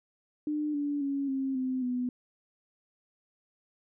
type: tone with pitch steps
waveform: sine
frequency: 300 / 288.9 / 278.3 / 268 / 258.2 / 248.7 Hz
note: D4 / D4 / C#4 / C4 / C4 / B3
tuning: +37 / -28 / +7 / +42 / -23 / +12 cents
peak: -28 dBFS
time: 0.47-2.09 s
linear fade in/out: 2 ms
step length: 270 ms
effects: none